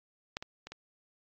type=clicks; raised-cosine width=0.2 ms; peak=-17 / -23 / -26 / -26 dBFS; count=4; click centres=0.369 / 0.425 / 0.67 / 0.72 s; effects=low-pass 6000 Hz 12 dB/octave + AAC 64 kbps